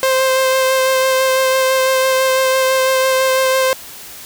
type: tone with vibrato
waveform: sawtooth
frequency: 524 Hz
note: C5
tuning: 2 cents sharp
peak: -8 dBFS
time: 0.03-3.73 s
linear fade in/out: 0 ms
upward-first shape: sine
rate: 6 Hz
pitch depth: 13 cents each way
effects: white hiss -34 dBFS RMS until 4.25 s